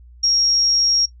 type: tone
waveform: sine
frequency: 5588 Hz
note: F8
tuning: in tune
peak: -14 dBFS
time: 0.23-1.06 s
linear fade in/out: 10 ms
effects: noise-tail reverb RT60 0.1 s tail -17 dB re dry + added 60 Hz sine -41 dBFS peak until 1.2 s